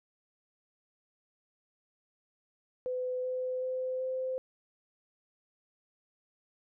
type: tone with pitch steps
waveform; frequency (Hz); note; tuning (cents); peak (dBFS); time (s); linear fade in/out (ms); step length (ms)
sine; 505 / 509.1 / 513.2 / 517.4; B4 / C5 / C5 / C5; +39 / -47 / -34 / -19; -31; 2.86-4.38; 0; 380
effects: none